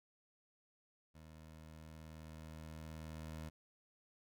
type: tone with level ramp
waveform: 20% pulse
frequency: 78.9 Hz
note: D#2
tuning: 25 cents sharp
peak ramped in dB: -51 to -40 dBFS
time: 1.14-3.5 s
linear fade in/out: 20 ms
effects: none